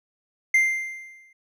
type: tone with exponential decay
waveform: triangle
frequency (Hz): 2093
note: C7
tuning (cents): 0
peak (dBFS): -12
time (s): 0.54-1.33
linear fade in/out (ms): 5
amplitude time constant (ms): 170
effects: none